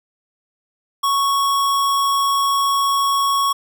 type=tone; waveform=square; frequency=1108.7 Hz; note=C#6; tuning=in tune; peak=-16 dBFS; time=1.03-3.53 s; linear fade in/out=10 ms; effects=none